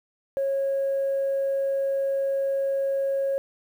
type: tone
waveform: sine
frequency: 547 Hz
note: C#5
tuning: 23 cents flat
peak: -21 dBFS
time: 0.37-3.38 s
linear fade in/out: 0 ms
effects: tanh soft clip ceiling -19 dBFS + 9-bit